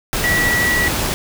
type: tone in noise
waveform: sine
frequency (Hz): 1941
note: B6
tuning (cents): -31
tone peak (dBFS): -15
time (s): 0.24-0.88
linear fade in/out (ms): 0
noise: pink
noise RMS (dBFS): -20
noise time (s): 0.13-1.14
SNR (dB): +2
effects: none